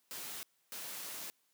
white noise bursts at uneven times, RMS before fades -44 dBFS, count 2, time 0.11-0.43 / 0.72-1.3 s, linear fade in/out 0 ms, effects white hiss -75 dBFS RMS until 1.53 s + high-pass 150 Hz 12 dB/octave

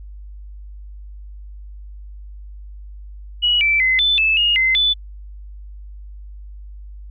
sine tone with pitch steps, 2919 / 2328 / 2047 / 3514 / 2620 / 2857 / 2063 / 3487 Hz, F#7 / D7 / C7 / A7 / E7 / F7 / C7 / A7, -24 / -16 / -38 / -3 / -11 / +39 / -25 / -16 cents, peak -13 dBFS, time 3.42-4.94 s, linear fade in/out 20 ms, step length 190 ms, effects added 50 Hz sine -33 dBFS peak until 7.1 s

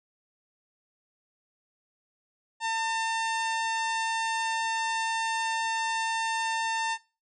harmonic tone with a mistuned harmonic, 901 Hz, A5, 41 cents sharp, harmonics 1 / 2 / 3 / 4 / 5 / 6 / 7 / 8 / 9 / 10, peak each -28 / -34 / -38 / -40 / -42 / -44 / -45 / -46 / -47 / -48 dBFS, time 2.6-6.98 s, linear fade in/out 50 ms, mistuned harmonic 6, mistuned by -36 cents, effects noise-tail reverb RT60 0.3 s tail -19 dB re dry

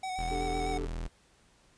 square tone with vibrato, 749 Hz, F#5, 21 cents sharp, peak -34 dBFS, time 0.03-0.78 s, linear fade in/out 5 ms, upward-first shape square, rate 7.9 Hz, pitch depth 24 cents each way
40% pulse tone, 41.2 Hz, E1, in tune, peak -33 dBFS, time 0.18-1.08 s, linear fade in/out 10 ms
triangle chord, D suspended fourth, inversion none, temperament equal, 293.7 / 392 / 440 Hz, D4 / G4 / A4, 0 / 0 / 0 cents, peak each -37 dBFS, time 0.3-0.87 s, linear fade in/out 20 ms
effects pink hiss -64 dBFS RMS until 1.77 s + resampled to 22050 Hz

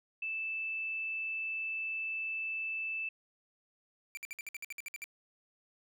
sine tone, 2637 Hz, E7, in tune, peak -34 dBFS, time 0.22-3.09 s, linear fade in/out 5 ms
45% pulse tone bursts, 2347 Hz, D7, 2 cents flat, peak -39 dBFS, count 12, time 4.15-5.041 s, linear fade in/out 0 ms, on 22 ms, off 57 ms
effects none

